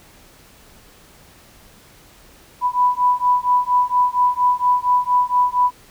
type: beating tone pair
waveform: sine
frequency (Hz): 987.8 / 992.1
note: B5 / B5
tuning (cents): 0 / +8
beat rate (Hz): 4.3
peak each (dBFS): -17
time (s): 2.61-5.71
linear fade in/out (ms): 50
effects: pink hiss -48 dBFS RMS until 5.9 s